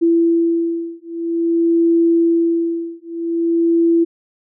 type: beating tone pair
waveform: sine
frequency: 334.8 / 335.3 Hz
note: E4 / E4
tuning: +27 / +30 cents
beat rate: 0.5 Hz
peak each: -16 dBFS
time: 0.01-4.05 s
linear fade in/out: 20 ms
effects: none